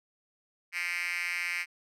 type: tone with high-pass filter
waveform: 5% pulse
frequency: 175.1 Hz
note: F3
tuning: 5 cents sharp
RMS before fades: -33 dBFS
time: 0.72-1.66 s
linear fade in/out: 50 ms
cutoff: 2200 Hz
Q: 5.2
effects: low-pass 12000 Hz 12 dB/octave